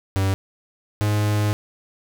45% pulse tone pair in turn, 96.5 / 104.82 Hz, G2 / G#2, -27 / +16 cents, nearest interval minor second, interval 143 cents, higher second, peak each -18 dBFS, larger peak neither, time 0.16-0.34 / 1.01-1.53 s, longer second, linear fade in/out 0 ms, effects none

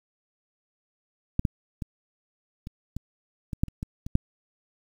clicks, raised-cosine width 5 ms, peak -10 / -11 / -19 / -24 / -20 / -19 / -9 / -28 / -19 / -22 / -7 dBFS, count 11, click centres 1.394 / 1.452 / 1.822 / 2.671 / 2.966 / 3.532 / 3.635 / 3.683 / 3.829 / 4.065 / 4.154 s, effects 8-bit

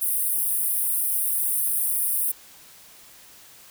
pink high-pass noise, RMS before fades -24 dBFS, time 0.01-2.32 s, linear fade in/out 10 ms, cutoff 9100 Hz, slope 96 dB/octave, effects white hiss -49 dBFS RMS until 3.7 s

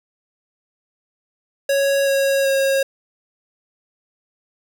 square tone with pitch steps, 554 / 548.6 / 543.2 Hz, C#5 / C#5 / C#5, -1 / -18 / -35 cents, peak -16 dBFS, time 1.69-2.83 s, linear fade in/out 5 ms, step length 380 ms, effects none

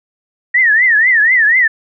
sine tone with vibrato, 1869 Hz, A#6, 4 cents sharp, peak -7 dBFS, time 0.54-1.68 s, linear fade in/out 10 ms, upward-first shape triangle, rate 4.1 Hz, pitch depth 210 cents each way, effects none

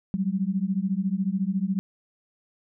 sine beating tone pair, 185 / 199 Hz, F#3 / G3, 0 / +26 cents, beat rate 14 Hz, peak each -26 dBFS, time 0.14-1.79 s, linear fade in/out 0 ms, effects none

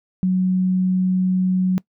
sine tone, 185 Hz, F#3, in tune, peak -15 dBFS, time 0.23-1.78 s, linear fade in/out 0 ms, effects noise-tail reverb RT60 0.1 s tail -22 dB re dry

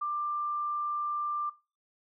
sine tone, 1186 Hz, D6, 17 cents sharp, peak -29 dBFS, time 0.01-1.5 s, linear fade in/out 10 ms, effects noise-tail reverb RT60 0.3 s tail -19 dB re dry

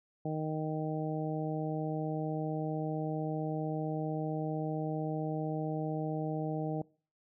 harmonic tone, 155.56 Hz, D#3, in tune, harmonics 1 / 2 / 3 / 4 / 5, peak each -35 / -38 / -40 / -41 / -42 dBFS, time 0.25-6.82 s, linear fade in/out 5 ms, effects noise-tail reverb RT60 0.4 s tail -23 dB re dry

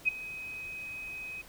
sine tone with ADSR envelope, 2524 Hz, D#7, 24 cents sharp, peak -20 dBFS, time 0.05-1.42 s, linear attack 33 ms, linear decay 9 ms, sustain -18 dB, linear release 12 ms, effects pink hiss -53 dBFS RMS until 1.48 s

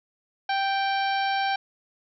harmonic tone with a mistuned harmonic, 784 Hz, G5, in tune, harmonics 1 / 2 / 3 / 4 / 5 / 6 / 7, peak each -24 / -30 / -34 / -36 / -38 / -40 / -41 dBFS, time 0.49-1.56 s, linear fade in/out 5 ms, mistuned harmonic 6, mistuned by -64 cents, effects none

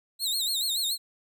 sawtooth tone with vibrato, 3973 Hz, B7, 10 cents sharp, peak -23 dBFS, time 0.19-0.98 s, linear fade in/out 50 ms, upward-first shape sine, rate 7 Hz, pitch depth 150 cents each way, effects none

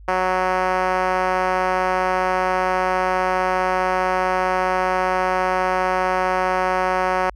5% pulse tone with band-pass filter, 184.9 Hz, F#3, 1 cent flat, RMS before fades -20 dBFS, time 0.08-7.3 s, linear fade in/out 2 ms, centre 710 Hz, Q 1, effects added 50 Hz sine -39 dBFS peak until 7.35 s

